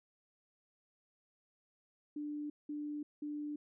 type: tone bursts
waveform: sine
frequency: 296 Hz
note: D4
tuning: 14 cents sharp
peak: -38 dBFS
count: 3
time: 2.16-3.56 s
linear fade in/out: 5 ms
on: 340 ms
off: 190 ms
effects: none